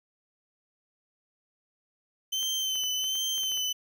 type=tone with vibrato; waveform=30% pulse; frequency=3073 Hz; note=G7; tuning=35 cents flat; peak=-25 dBFS; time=2.32-3.73 s; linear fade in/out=10 ms; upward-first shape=sine; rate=1.3 Hz; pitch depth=35 cents each way
type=clicks; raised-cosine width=0.3 ms; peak=-31 dBFS; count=9; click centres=2.429 / 2.756 / 2.837 / 3.042 / 3.154 / 3.38 / 3.435 / 3.518 / 3.574 s
effects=none